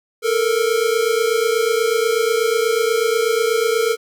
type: tone pair together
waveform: square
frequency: 440 / 468.2 Hz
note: A4 / A#4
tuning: 0 / +8 cents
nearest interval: minor second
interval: 108 cents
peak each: -19 dBFS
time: 0.22-3.97 s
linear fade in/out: 50 ms
effects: none